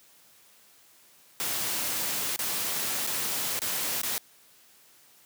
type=noise with dropouts; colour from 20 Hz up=white; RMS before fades=-30 dBFS; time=1.4-4.18 s; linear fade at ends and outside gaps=0 ms; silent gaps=2.361-2.391 / 3.066-3.073 / 3.591-3.618 / 4.016-4.033 s; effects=white hiss -58 dBFS RMS until 5.25 s + high-pass 100 Hz 12 dB/octave